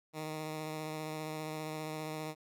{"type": "tone with vibrato", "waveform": "10% pulse", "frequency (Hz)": 155.56, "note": "D#3", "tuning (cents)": 0, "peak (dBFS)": -30, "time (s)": [0.13, 2.35], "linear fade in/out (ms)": 50, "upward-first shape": "triangle", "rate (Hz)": 15, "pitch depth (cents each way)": 19, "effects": []}